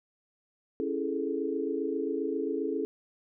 sine chord, A major seventh, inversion first, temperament just, 275 / 330 / 412.5 / 440 Hz, C#4 / E4 / G#4 / A4, -14 / +2 / -12 / 0 cents, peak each -34 dBFS, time 0.8-2.85 s, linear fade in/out 0 ms, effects none

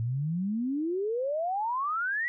sine exponential sweep, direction up, 110 to 1975.5 Hz, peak -27 dBFS, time 0-2.28 s, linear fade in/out 0 ms, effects none

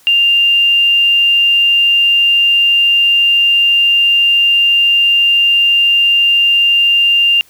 sine tone with quantisation, 2794 Hz, F7, in tune, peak -7 dBFS, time 0.07-7.41 s, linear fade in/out 0 ms, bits 6, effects white hiss -48 dBFS RMS until 7.49 s

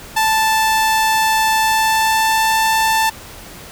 sawtooth tone with pitch glide, 880 to 886.1 Hz, A5 to A5, 0 to +12 cents, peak -9 dBFS, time 0.16-3.1 s, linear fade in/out 10 ms, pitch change +12 cents, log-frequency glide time 1.6-2.55 s, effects pink hiss -36 dBFS RMS until 3.71 s

